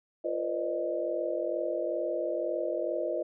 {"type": "tone cluster", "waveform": "sine", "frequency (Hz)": [345.3, 471.8, 514, 577, 620], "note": ["F4", "A#4", "C5", "D5", "D#5"], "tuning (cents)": [-20, 21, -31, -31, -6], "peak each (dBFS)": [-35, -38, -35, -39, -32], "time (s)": [0.24, 3.23], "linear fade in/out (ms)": 10, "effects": []}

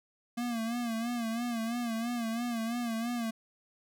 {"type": "tone with vibrato", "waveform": "square", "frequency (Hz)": 233.1, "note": "A#3", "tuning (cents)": 0, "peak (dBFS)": -32, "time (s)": [0.37, 3.31], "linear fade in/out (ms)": 10, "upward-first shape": "sine", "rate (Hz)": 3, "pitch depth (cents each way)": 74, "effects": []}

